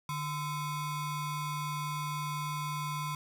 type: ring-modulated tone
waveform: square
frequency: 587.3 Hz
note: D5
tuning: in tune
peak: -31 dBFS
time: 0.09-3.15 s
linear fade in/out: 2 ms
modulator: 437 Hz
effects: none